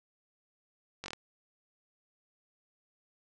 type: slowing click train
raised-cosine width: 0.2 ms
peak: -22 dBFS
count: 5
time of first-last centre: 1.04-1.133 s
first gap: 20 ms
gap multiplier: 1.1
effects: resampled to 22050 Hz